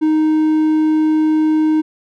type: tone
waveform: triangle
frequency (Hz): 311.1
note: D#4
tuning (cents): 0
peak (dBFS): -9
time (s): 0.01-1.82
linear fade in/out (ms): 20
effects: none